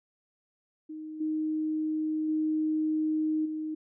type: tone with level steps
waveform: sine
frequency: 311.1 Hz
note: D#4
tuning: in tune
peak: -37 / -27 / -25 / -31 dBFS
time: 0.89-3.75 s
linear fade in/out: 10 ms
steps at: 1.2 / 2.28 / 3.45 s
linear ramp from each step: 10 ms
effects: none